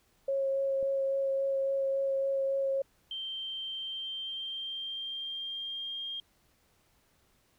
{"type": "tone with vibrato", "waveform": "sine", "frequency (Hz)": 544, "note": "C#5", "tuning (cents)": -33, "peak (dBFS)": -27, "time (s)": [0.28, 2.82], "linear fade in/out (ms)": 5, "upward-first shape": "sine", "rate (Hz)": 3.6, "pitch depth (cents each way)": 10}
{"type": "click", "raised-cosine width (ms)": 2, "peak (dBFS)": -35, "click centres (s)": 0.828}
{"type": "tone with pitch glide", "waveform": "sine", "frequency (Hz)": [3136, 3215], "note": ["G7", "G7"], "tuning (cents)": [0, 43], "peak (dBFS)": -35, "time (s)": [3.11, 6.2], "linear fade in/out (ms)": 2, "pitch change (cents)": 43, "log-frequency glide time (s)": [3.76, 6.03]}
{"effects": ["pink hiss -69 dBFS RMS until 7.58 s"]}